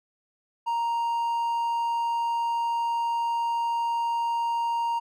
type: tone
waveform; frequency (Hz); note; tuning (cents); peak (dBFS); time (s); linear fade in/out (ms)
triangle; 933; A#5; +1; -22; 0.66-5; 20
effects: none